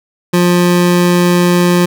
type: tone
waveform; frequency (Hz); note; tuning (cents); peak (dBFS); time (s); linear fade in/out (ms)
25% pulse; 176.4; F3; +18; -4; 0.33-1.86; 10
effects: none